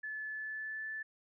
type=tone with pitch glide; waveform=sine; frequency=1730 to 1749.1 Hz; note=A6 to A6; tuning=-30 to -11 cents; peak=-38 dBFS; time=0.03-1.03 s; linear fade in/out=10 ms; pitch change=+19 cents; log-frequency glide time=0.29-0.87 s; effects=none